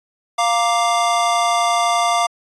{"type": "chord", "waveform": "square", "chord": "Bb major", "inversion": "second", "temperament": "equal", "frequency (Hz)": [698.5, 932.3, 1174.7], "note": ["F5", "Bb5", "D6"], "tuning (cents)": [0, 0, 0], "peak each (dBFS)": [-18, -24, -20], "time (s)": [0.38, 2.27], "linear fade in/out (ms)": 10, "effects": ["resampled to 22050 Hz"]}